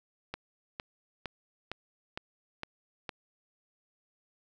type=click train; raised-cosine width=0.3 ms; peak=-20 dBFS; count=7; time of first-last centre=0.34-3.092 s; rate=2.18 Hz; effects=none